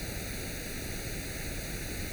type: noise with comb filter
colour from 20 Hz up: pink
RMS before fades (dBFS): -37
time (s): 0-2.12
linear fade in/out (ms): 0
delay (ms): 0.47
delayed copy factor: +0.95
effects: none